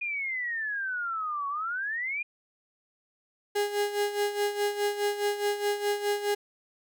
sine exponential two-way sweep, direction down then up, 2459 to 1108.7 to 2459 Hz, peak -29 dBFS, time 0.01-2.23 s, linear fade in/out 10 ms, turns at 1.48 s
35% pulse tone with tremolo, 410.6 Hz, G#4, 20 cents flat, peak -22 dBFS, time 3.55-6.35 s, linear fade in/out 10 ms, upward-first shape sine, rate 4.8 Hz, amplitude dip 70%
effects none

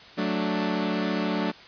sawtooth chord, D major, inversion first, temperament equal, 185 / 220 / 293.7 Hz, F#3 / A3 / D4, 0 / 0 / 0 cents, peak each -25 dBFS, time 0.17-1.52 s, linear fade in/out 20 ms, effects white hiss -47 dBFS RMS until 1.67 s + resampled to 11025 Hz

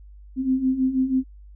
sine beating tone pair, 256.6 / 262.8 Hz, C4 / C4, -34 / +8 cents, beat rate 6.2 Hz, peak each -25 / -20 dBFS, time 0.36-1.24 s, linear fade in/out 50 ms, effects added 50 Hz sine -42 dBFS peak until 1.55 s

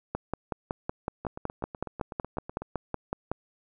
two click trains, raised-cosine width 1 ms, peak -15 / -23 dBFS, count 18 / 12, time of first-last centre 0.15-3.316 / 1.25-2.62 s, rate 5.37 / 8.03 Hz, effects none

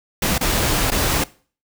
pink noise with dropouts, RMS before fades -19 dBFS, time 0.22-1.24 s, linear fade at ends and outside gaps 5 ms, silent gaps 0.381-0.409 / 0.905-0.917 s, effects noise-tail reverb RT60 0.4 s tail -20 dB re dry

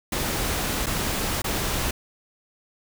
pink noise with dropouts, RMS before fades -26 dBFS, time 0.12-1.91 s, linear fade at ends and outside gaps 5 ms, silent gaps 0.861-0.866 / 1.42-1.442 s, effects none

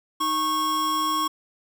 square tone pair together, 311 / 1097.1 Hz, D#4 / C#6, -1 / -18 cents, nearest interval octave + minor seventh, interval 2183 cents, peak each -32 / -23 dBFS, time 0.2-1.28 s, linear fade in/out 10 ms, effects none

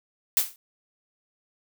blue noise with exponential decay, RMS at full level -17 dBFS, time 0.37-0.56 s, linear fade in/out 1 ms, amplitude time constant 40 ms, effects none

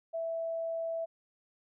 sine tone, 659.3 Hz, E5, in tune, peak -32 dBFS, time 0.13-1.06 s, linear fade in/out 20 ms, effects none

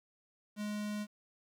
square tone with notch filter, 209 Hz, G#3, 11 cents sharp, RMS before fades -38 dBFS, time 0.56-1.07 s, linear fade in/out 50 ms, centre 790 Hz, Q 1.8, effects low-pass 12000 Hz 12 dB/octave + 11-bit

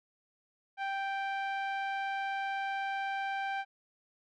sawtooth tone with low-pass filter, 784 Hz, G5, in tune, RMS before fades -35 dBFS, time 0.77-3.65 s, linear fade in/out 50 ms, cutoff 2200 Hz, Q 1.2, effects none

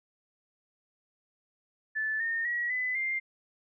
sine tone with pitch steps, 1747 / 1829.6 / 1916.2 / 2007 / 2102 Hz, A6 / A#6 / A#6 / B6 / C7, -13 / -33 / +47 / +27 / +7 cents, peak -28 dBFS, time 1.95-3.2 s, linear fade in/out 20 ms, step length 250 ms, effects none

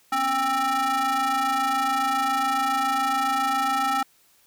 square ring-modulated tone, 261.6 Hz, C4, in tune, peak -19 dBFS, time 0.12-4.03 s, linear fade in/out 5 ms, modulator 1060 Hz, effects white hiss -60 dBFS RMS until 4.46 s

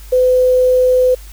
sine tone with quantisation, 506 Hz, B4, 42 cents sharp, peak -8 dBFS, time 0.12-1.15 s, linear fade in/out 10 ms, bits 6, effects added 50 Hz sine -32 dBFS peak until 1.32 s + white hiss -42 dBFS RMS until 1.32 s

